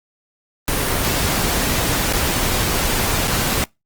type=noise with dropouts; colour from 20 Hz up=pink; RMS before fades=-19 dBFS; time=0.68-3.64 s; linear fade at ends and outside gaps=0 ms; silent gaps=2.126-2.135 / 3.273-3.279 s; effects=noise-tail reverb RT60 0.2 s tail -26 dB re dry + Opus 24 kbps